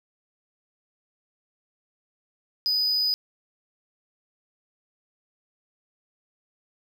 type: tone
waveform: triangle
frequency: 4977 Hz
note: D#8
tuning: in tune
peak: -20 dBFS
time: 2.66-3.14 s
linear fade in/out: 0 ms
effects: none